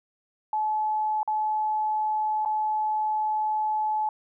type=tone with dropouts; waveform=sine; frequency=859 Hz; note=A5; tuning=42 cents flat; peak=-23 dBFS; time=0.53-4.09 s; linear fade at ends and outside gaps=2 ms; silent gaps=1.231-1.276 / 2.45-2.458 s; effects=none